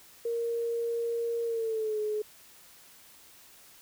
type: tone with pitch glide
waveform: sine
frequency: 466.3 to 425.1 Hz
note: A#4 to G#4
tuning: +1 to +40 cents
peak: -28 dBFS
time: 0.25-2.22 s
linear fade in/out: 5 ms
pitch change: -161 cents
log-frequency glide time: 1.44-1.99 s
effects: white hiss -55 dBFS RMS until 3.81 s